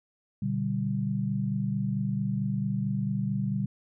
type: chord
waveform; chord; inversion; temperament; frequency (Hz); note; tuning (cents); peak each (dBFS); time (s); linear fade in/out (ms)
sine; G major; first; just; 122.5 / 147 / 196; B2 / D3 / G3; -14 / +2 / 0; -31 / -32 / -29; 0.42-3.66; 5
effects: none